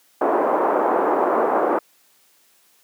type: band-pass noise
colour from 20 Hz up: pink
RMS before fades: -19 dBFS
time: 0.21-1.79 s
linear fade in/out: 5 ms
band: 330 to 1100 Hz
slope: 24 dB/octave
effects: white hiss -58 dBFS RMS until 2.83 s + high-pass 200 Hz 12 dB/octave